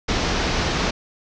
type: low-pass noise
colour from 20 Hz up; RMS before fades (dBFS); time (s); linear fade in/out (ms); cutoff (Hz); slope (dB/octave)
pink; -22; 0.08-0.91; 10; 6200; 48
effects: none